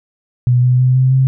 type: tone with pitch steps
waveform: sine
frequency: 123.47 / 125.56 / 127.68 / 129.83 / 132.03 Hz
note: B2 / B2 / C3 / C3 / C3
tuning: 0 / +29 / -42 / -13 / +16 cents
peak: -8 dBFS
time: 0.47-1.27 s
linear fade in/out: 0 ms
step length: 160 ms
effects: none